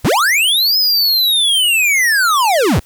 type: linear two-way sweep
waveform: square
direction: up then down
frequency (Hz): 43.64 to 5140 to 43.64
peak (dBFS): -11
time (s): 0.04-2.8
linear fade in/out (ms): 10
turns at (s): 0.77
effects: white hiss -48 dBFS RMS until 2.85 s